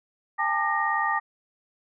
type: tone cluster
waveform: sine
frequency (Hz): 806 / 884 / 1198 / 1867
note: G5 / A5 / D6 / A#6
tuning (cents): +48 / +8 / +34 / +2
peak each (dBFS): -30 / -28 / -27 / -27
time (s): 0.38-1.2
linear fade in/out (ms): 20
effects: none